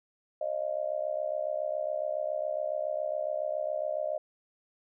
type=tone with amplitude modulation; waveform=sine; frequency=613 Hz; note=D#5; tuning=26 cents flat; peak=-25 dBFS; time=0.41-4.18 s; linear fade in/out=5 ms; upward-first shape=sine; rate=67.2 Hz; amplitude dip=95%; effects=none